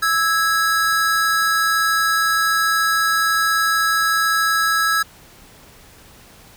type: tone pair together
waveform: square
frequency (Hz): 1312.8 / 1654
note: E6 / G#6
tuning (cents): -8 / -8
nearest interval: major third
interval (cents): 400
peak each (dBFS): -19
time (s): 0.02-5.03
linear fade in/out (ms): 10
effects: pink hiss -46 dBFS RMS until 6.56 s